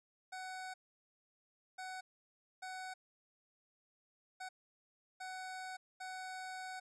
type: tone bursts at uneven times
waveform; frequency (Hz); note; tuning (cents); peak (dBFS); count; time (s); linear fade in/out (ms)
25% pulse; 747; F#5; +16; -40; 6; 0.32-0.74 / 1.78-2.01 / 2.62-2.94 / 4.4-4.49 / 5.2-5.77 / 6-6.8; 10
effects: resampled to 22050 Hz